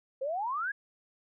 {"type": "exponential sweep", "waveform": "sine", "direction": "up", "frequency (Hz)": [511, 1704], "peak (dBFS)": -30, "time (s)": [0.21, 0.72], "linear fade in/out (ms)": 10, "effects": []}